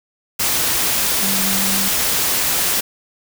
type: tone in noise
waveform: sine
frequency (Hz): 194.7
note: G3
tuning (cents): -12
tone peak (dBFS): -24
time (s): 1.22-1.89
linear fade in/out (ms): 10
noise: white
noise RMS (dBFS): -18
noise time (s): 0.39-2.81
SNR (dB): -9
effects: none